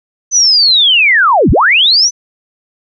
sine linear two-way sweep, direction down then up, 6140 to 31.24 to 6140 Hz, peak -5 dBFS, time 0.31-2.11 s, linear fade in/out 50 ms, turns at 1.51 s, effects none

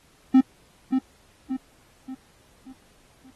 triangle tone with echo, 261.6 Hz, C4, in tune, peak -9 dBFS, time 0.34-0.41 s, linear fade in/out 10 ms, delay 580 ms, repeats 5, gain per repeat -7 dB, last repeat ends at 3.31 s, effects pink hiss -59 dBFS RMS until 3.35 s + AAC 32 kbps

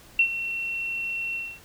sine tone with ADSR envelope, 2717 Hz, F7, 48 cents flat, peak -14 dBFS, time 0.19-1.6 s, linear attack 4 ms, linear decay 79 ms, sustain -13 dB, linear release 250 ms, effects pink hiss -51 dBFS RMS until 1.64 s

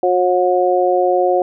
harmonic tone, 180.8 Hz, F#3, 40 cents flat, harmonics 2 / 3 / 4, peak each -16 / -16 / -16 dBFS, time 0.03-1.42 s, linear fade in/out 2 ms, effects none

